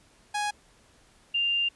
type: tone pair in turn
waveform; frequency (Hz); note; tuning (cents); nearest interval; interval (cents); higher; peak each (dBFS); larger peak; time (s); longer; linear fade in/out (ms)
sawtooth / sine; 830.6 / 2794; G#5 / F7; 0 / 0; octave + major sixth; 2100; second; -23; neither; 0.34-0.51 / 1.34-1.69; second; 10
effects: pink hiss -60 dBFS RMS until 1.75 s + resampled to 24000 Hz